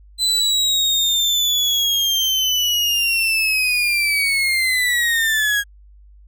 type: linear sweep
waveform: 35% pulse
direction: down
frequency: 4040 to 1630 Hz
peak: -14 dBFS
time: 0.18-5.64 s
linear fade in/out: 50 ms
effects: added 50 Hz sine -43 dBFS peak until 6.27 s